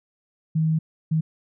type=tone bursts at uneven times; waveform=sine; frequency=158.8 Hz; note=D#3; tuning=36 cents sharp; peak=-18 dBFS; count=2; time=0.55-0.79 / 1.11-1.21 s; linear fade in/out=10 ms; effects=none